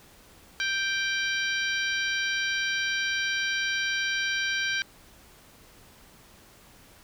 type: harmonic tone with a mistuned harmonic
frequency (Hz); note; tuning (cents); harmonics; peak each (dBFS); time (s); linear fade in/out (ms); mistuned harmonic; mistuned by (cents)
784; G5; 0; 2 / 3 / 4 / 5 / 6 / 7; -28 / -32 / -34 / -36 / -38 / -39; 0.6-4.82; 0; 7; +65
effects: pink hiss -54 dBFS RMS until 7.03 s